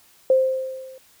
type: tone with level ramp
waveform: sine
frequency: 523.3 Hz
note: C5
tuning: in tune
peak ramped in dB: -11 to -40 dBFS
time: 0.3-0.98 s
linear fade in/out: 2 ms
effects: white hiss -55 dBFS RMS until 1.2 s